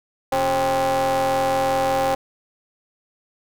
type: ring-modulated tone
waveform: 45% pulse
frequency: 128.5 Hz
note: C3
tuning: 31 cents flat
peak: -15 dBFS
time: 0.32-2.15 s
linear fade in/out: 5 ms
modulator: 664 Hz
effects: none